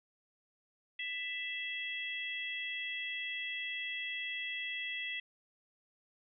harmonic tone, 662 Hz, E5, 7 cents sharp, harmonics 3 / 4 / 5, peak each -40 / -41 / -42 dBFS, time 0.99-5.2 s, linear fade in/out 5 ms, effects none

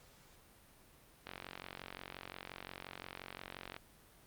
click train, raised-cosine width 0.3 ms, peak -28 dBFS, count 115, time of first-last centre 1.27-3.765 s, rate 45.7 Hz, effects pink hiss -63 dBFS RMS until 4.26 s + Opus 48 kbps

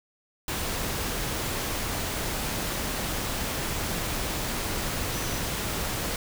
sine tone in noise, 5940 Hz, F#8, 6 cents sharp, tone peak -41 dBFS, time 5.14-5.39 s, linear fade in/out 2 ms, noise pink, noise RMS -30 dBFS, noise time 0.48-6.16 s, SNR -14 dB, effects none

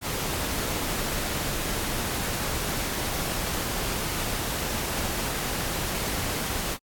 pink noise, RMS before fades -29 dBFS, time 0.01-6.78 s, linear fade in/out 50 ms, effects AAC 64 kbps

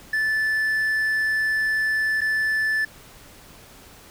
triangle tone with dropouts, 1750 Hz, A6, 10 cents flat, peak -18 dBFS, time 0.13-2.85 s, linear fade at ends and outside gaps 5 ms, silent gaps 2.208-2.215 s, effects pink hiss -47 dBFS RMS until 4.1 s

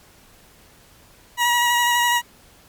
20% pulse tone with vibrato, 960 Hz, B5, 49 cents flat, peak -11 dBFS, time 1.37-2.22 s, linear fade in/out 50 ms, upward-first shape square, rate 12 Hz, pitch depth 14 cents each way, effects pink hiss -51 dBFS RMS until 2.68 s + MP3 96 kbps

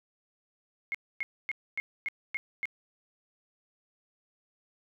sine tone bursts, 2158 Hz, C#7, 47 cents flat, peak -29 dBFS, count 7, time 0.92-2.655 s, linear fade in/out 0 ms, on 25 ms, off 260 ms, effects none

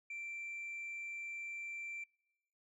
sine tone, 2349 Hz, D7, in tune, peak -40 dBFS, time 0.1-2.04 s, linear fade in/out 5 ms, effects noise-tail reverb RT60 0.9 s tail -26 dB re dry + tanh soft clip ceiling -40 dBFS

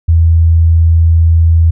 sine tone, 82.41 Hz, E2, in tune, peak -4 dBFS, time 0.08-1.71 s, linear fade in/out 10 ms, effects none

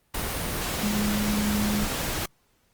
sine tone in noise, 208.3 Hz, G#3, 5 cents sharp, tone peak -24 dBFS, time 0.83-1.85 s, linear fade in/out 5 ms, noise pink, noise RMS -29 dBFS, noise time 0.14-2.26 s, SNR +2 dB, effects pink hiss -67 dBFS RMS until 2.73 s + Opus 32 kbps

